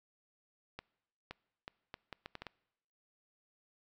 accelerating click train, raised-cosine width 0.3 ms, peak -27 dBFS, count 9, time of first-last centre 0.79-2.467 s, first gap 520 ms, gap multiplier 0.71, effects noise-tail reverb RT60 0.9 s tail -24 dB re dry

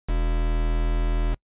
triangle tone with quantisation, 40.59 Hz, E1, 26 cents flat, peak -18 dBFS, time 0.08-1.35 s, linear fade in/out 20 ms, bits 5, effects noise-tail reverb RT60 0.1 s tail -25 dB re dry + resampled to 8000 Hz

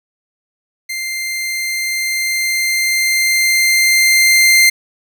sawtooth tone with level ramp, 2093 Hz, C7, in tune, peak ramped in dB -17 to -3 dBFS, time 0.89-4.7 s, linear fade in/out 10 ms, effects none

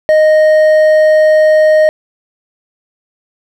sine tone with hard clipping, 620 Hz, D#5, 6 cents flat, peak -6 dBFS, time 0.09-1.89 s, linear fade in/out 0 ms, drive 5 dB, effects none

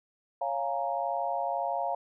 sine chord, Bb minor seventh, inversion first, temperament equal, 554.4 / 698.5 / 830.6 / 932.3 Hz, Db5 / F5 / Ab5 / Bb5, 0 / 0 / 0 / 0 cents, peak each -35 / -31 / -35 / -35 dBFS, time 0.41-1.95 s, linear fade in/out 5 ms, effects none

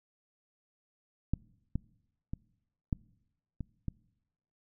clicks, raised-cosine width 5 ms, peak -16 / -19 / -24 / -17 / -25 / -22 dBFS, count 6, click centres 1.336 / 1.756 / 2.335 / 2.928 / 3.607 / 3.883 s, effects noise-tail reverb RT60 0.9 s tail -24 dB re dry

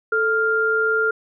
sine tone pair together, 440.5 / 1398.5 Hz, A4 / F6, +2 / +2 cents, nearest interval octave + minor sixth, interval 2000 cents, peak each -21 / -18 dBFS, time 0.12-1.11 s, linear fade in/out 5 ms, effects none

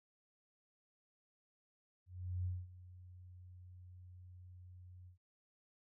sine tone with ADSR envelope, 90.4 Hz, F#2, 40 cents flat, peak -35 dBFS, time 2.06-5.18 s, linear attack 390 ms, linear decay 220 ms, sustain -18 dB, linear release 110 ms, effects none

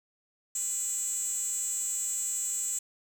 10% pulse tone with high-pass filter, 493.9 Hz, B4, in tune, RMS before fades -32 dBFS, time 0.55-2.79 s, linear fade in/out 5 ms, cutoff 7600 Hz, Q 9.3, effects 8-bit

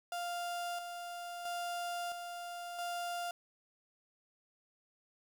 35% pulse tone with tremolo, 698.5 Hz, F5, in tune, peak -35 dBFS, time 0.12-3.31 s, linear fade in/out 2 ms, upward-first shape square, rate 0.75 Hz, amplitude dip 45%, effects 11-bit

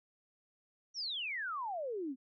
sine exponential sweep, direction down, 5890 to 246.9 Hz, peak -36 dBFS, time 0.94-2.16 s, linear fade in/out 50 ms, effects none

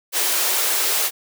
white high-pass noise, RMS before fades -20 dBFS, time 0.12-1.11 s, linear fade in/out 50 ms, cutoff 330 Hz, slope 48 dB/octave, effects none

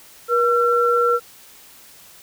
sine tone pair together, 478.8 / 1354.3 Hz, A#4 / E6, +46 / +46 cents, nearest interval octave + tritone, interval 1800 cents, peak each -17 dBFS, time 0.28-1.2 s, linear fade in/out 50 ms, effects white hiss -46 dBFS RMS until 2.22 s

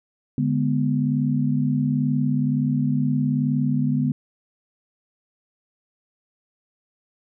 sine chord, G# diminished, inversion second, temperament equal with one note detuned, 145.57 / 207.7 / 246.9 Hz, D3 / G#3 / B3, -15 / 0 / 0 cents, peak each -22 / -26 / -22 dBFS, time 0.38-4.12 s, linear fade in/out 2 ms, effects none

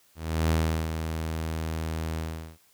sawtooth tone with ADSR envelope, 80.3 Hz, E2, 45 cents flat, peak -17 dBFS, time 0.15-2.58 s, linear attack 350 ms, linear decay 380 ms, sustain -8 dB, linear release 400 ms, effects white hiss -62 dBFS RMS until 2.73 s

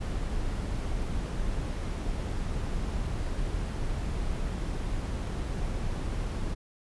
brown noise, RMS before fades -31 dBFS, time 0-6.55 s, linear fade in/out 20 ms, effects resampled to 24000 Hz

